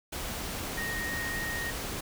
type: tone in noise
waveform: sine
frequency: 1864 Hz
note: A#6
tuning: 1 cent flat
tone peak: -33 dBFS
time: 0.77-1.71 s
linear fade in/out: 10 ms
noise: pink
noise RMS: -36 dBFS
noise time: 0.12-2.01 s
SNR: 0 dB
effects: none